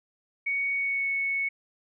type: tone with pitch glide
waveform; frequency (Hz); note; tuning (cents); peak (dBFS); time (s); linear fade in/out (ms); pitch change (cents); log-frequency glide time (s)
sine; 2233 to 2211; C#7 to C#7; +12 to -5; -25; 0.46-1.49; 10; -17; 0.74-1.08
effects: none